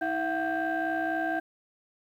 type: tone cluster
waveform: sine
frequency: 322 / 678 / 742 / 1580 Hz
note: E4 / E5 / F#5 / G6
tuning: -41 / +49 / +5 / +13 cents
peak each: -31 dBFS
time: 0.01-1.4 s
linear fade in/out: 10 ms
effects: tanh soft clip ceiling -21 dBFS + 10-bit